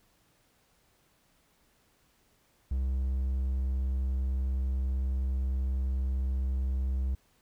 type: tone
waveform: triangle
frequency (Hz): 65.41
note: C2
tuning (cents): 0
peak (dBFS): -25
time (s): 2.71-7.15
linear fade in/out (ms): 5
effects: pink hiss -68 dBFS RMS until 7.41 s